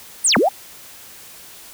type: linear two-way sweep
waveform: sine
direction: down then up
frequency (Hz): 9760 to 174.61 to 850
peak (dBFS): -12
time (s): 0.24-0.49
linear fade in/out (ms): 10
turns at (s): 0.37
effects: white hiss -41 dBFS RMS until 1.73 s